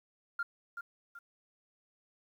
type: tone with echo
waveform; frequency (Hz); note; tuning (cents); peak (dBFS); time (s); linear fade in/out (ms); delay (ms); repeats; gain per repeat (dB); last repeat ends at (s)
sine; 1398; F6; +1; -30; 0.39-0.43; 5; 380; 2; -8; 1.19
effects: tanh soft clip ceiling -28 dBFS + 11-bit